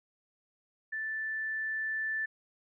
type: tone with level ramp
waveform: sine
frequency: 1760 Hz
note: A6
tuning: in tune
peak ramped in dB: -33 to -30 dBFS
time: 0.92-2.26 s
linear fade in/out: 10 ms
effects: none